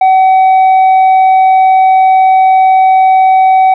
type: tone with tanh clipping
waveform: triangle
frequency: 757 Hz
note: F#5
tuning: 39 cents sharp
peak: -4 dBFS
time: 0.01-3.74 s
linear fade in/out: 5 ms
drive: 8 dB
effects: none